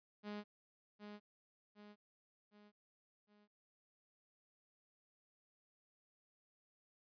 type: tone with echo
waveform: sawtooth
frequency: 207.7 Hz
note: G#3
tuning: in tune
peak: -40 dBFS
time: 0.23-0.44 s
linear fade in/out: 50 ms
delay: 760 ms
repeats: 4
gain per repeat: -6 dB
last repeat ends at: 3.48 s
effects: resampled to 11025 Hz